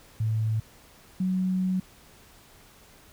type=tone pair in turn; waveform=sine; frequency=110 / 185.8 Hz; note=A2 / F#3; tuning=0 / +7 cents; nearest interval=major sixth; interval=907 cents; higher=second; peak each=-23 dBFS; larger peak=neither; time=0.2-0.6 / 1.2-1.8 s; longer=second; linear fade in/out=5 ms; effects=pink hiss -54 dBFS RMS until 3.12 s